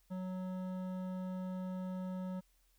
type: tone with hard clipping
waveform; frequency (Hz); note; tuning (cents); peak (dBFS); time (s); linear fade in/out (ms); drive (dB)
triangle; 185; F#3; 0; -40; 0.1-2.41; 20; 16
effects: added 42 Hz sine -70 dBFS peak until 2.78 s + white hiss -75 dBFS RMS until 2.78 s